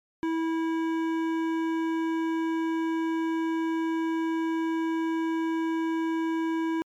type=tone with hard clipping; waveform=sine; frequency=325.9 Hz; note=E4; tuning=20 cents flat; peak=-27 dBFS; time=0.23-6.82 s; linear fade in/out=0 ms; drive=13 dB; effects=MP3 96 kbps